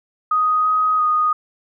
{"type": "tone with pitch steps", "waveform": "sine", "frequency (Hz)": [1248, 1257, 1238], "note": ["D#6", "D#6", "D#6"], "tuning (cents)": [5, 17, -9], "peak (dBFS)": -14, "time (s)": [0.31, 1.33], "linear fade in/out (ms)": 5, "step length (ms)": 340, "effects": []}